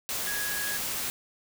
sine tone in noise, 1661.2 Hz, G#6, in tune, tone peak -33 dBFS, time 0.27-0.77 s, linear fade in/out 0 ms, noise white, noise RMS -32 dBFS, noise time 0.09-1.1 s, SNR -4 dB, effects none

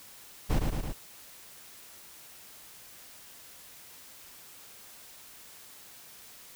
brown noise with echo, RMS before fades -24 dBFS, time 0.49-0.6 s, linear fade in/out 20 ms, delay 110 ms, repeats 3, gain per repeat -3 dB, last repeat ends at 0.93 s, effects white hiss -51 dBFS RMS until 6.55 s

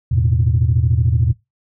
sine chord, E suspended fourth, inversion none, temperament equal, 82.41 / 110 / 123.47 Hz, E2 / A2 / B2, 0 / 0 / 0 cents, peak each -16 dBFS, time 0.11-1.33 s, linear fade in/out 10 ms, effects noise-tail reverb RT60 0.2 s tail -22 dB re dry + tanh soft clip ceiling -5 dBFS

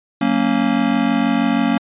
square chord, F# major, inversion none, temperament just, 185 / 231.2 / 277.5 Hz, F#3 / A#3 / C#4, 0 / -14 / +2 cents, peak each -24 / -18 / -19 dBFS, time 0.21-1.78 s, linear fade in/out 5 ms, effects resampled to 8000 Hz

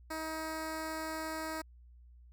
10% pulse tone with notch filter, 317.2 Hz, D#4, 33 cents sharp, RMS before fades -39 dBFS, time 0.1-1.62 s, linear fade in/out 10 ms, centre 3100 Hz, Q 1.9, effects added 60 Hz sine -54 dBFS peak until 2.32 s

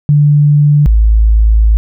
sine tone pair in turn, 146.83 / 54.27 Hz, D3 / A1, 0 / -23 cents, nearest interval octave + perfect fourth, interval 1723 cents, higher first, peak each -4 dBFS, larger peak neither, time 0.09-0.86 / 0.86-1.77 s, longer second, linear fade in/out 0 ms, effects none

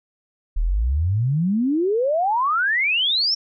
sine exponential sweep, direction up, 35.56 to 5580 Hz, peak -17 dBFS, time 0.56-3.35 s, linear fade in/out 10 ms, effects none

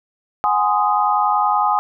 sine chord, Ab dominant seventh, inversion third, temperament equal with one note detuned, 740 / 830.6 / 1035.7 / 1244.5 Hz, Gb5 / Ab5 / C6 / Eb6, 0 / 0 / -18 / 0 cents, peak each -23 / -17 / -22 / -19 dBFS, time 0.44-1.79 s, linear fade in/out 0 ms, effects none

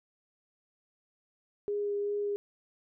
sine tone with vibrato, 409.1 Hz, G#4, 26 cents flat, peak -29 dBFS, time 1.68-2.36 s, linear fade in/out 0 ms, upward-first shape sine, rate 2.6 Hz, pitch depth 10 cents each way, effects none

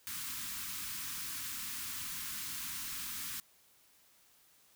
white band-stop noise, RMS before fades -41 dBFS, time 0.07-3.4 s, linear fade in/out 0 ms, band 300 to 1000 Hz, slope 48 dB/octave, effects white hiss -66 dBFS RMS until 4.75 s

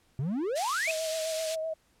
triangle exponential sweep, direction up, 123.6 to 2651 Hz, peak -26 dBFS, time 0.19-0.91 s, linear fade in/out 0 ms
white band-pass noise, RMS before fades -38 dBFS, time 0.55-1.56 s, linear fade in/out 20 ms, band 2400 to 7800 Hz, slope 12 dB/octave
sine tone with vibrato, 639 Hz, D#5, 46 cents sharp, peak -30 dBFS, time 0.87-1.74 s, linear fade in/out 10 ms, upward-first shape sine, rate 7.8 Hz, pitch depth 27 cents each way
effects pink hiss -67 dBFS RMS until 2 s + low-pass 12000 Hz 12 dB/octave

